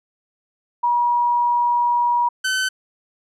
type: tone pair in turn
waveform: sine / sawtooth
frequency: 960 / 1523.9 Hz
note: B5 / G6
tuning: -49 / -49 cents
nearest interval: minor sixth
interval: 800 cents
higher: second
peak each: -15 dBFS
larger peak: neither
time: 0.83-2.29 / 2.44-2.69 s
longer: first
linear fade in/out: 10 ms
effects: low-pass 10000 Hz 12 dB/octave